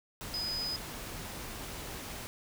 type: tone in noise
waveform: sine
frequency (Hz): 5000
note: D#8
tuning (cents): +8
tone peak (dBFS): -33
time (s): 0.34-0.76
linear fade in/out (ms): 0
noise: pink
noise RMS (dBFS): -42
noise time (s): 0.21-2.27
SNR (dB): +6
effects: none